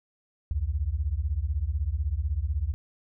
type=beating tone pair; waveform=sine; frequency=65.5 / 81.5 Hz; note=C2 / E2; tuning=+2 / -19 cents; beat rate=16 Hz; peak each=-28 dBFS; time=0.51-2.74 s; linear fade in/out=0 ms; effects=none